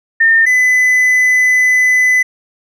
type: tone pair in turn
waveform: sine / triangle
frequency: 1815 / 2007 Hz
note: A#6 / B6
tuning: -47 / +27 cents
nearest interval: major second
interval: 174 cents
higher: second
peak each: -6 dBFS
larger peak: neither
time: 0.2-0.46 / 0.46-2.23 s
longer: second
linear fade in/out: 10 ms
effects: none